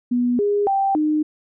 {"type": "tone with pitch steps", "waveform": "sine", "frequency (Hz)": [244.3, 409.5, 783, 305.3], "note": ["B3", "G#4", "G5", "D#4"], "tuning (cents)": [-19, -24, -2, -33], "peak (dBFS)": -16, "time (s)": [0.11, 1.23], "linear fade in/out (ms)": 10, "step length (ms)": 280, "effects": []}